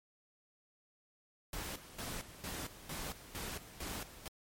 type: noise with tremolo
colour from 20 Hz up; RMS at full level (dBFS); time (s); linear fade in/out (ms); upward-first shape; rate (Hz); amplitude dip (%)
pink; -42; 1.53-4.28; 2; square; 2.2; 75
effects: MP3 64 kbps